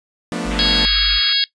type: chord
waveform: sawtooth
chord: B half-diminished seventh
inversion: second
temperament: equal with one note detuned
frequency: 174.61 / 220 / 243.1 / 293.7 Hz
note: F3 / A3 / B3 / D4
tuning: 0 / 0 / -27 / 0 cents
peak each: -23 dBFS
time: 0.32-0.85 s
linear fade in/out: 0 ms
type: tone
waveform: sine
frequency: 51.5 Hz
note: G#1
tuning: 14 cents flat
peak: -22 dBFS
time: 0.44-1.21 s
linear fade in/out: 50 ms
type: band-pass noise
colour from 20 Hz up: pink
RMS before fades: -30 dBFS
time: 0.51-1.33 s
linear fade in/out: 0 ms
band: 1200 to 3600 Hz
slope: 96 dB/octave
type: harmonic tone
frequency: 550 Hz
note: C#5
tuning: 14 cents flat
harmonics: 3 / 4 / 5 / 6 / 7 / 8 / 9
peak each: -27 / -28 / -29 / -18 / -21 / -19 / -22 dBFS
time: 0.59-1.44 s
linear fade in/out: 0 ms
effects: noise-tail reverb RT60 0.1 s tail -18 dB re dry + resampled to 22050 Hz